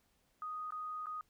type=tone with dropouts; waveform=sine; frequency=1244.5 Hz; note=D#6; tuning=in tune; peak=-39 dBFS; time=0.42-1.21 s; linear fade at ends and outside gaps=1 ms; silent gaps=0.706-0.722 / 1.059-1.068 s; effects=pink hiss -75 dBFS RMS until 1.29 s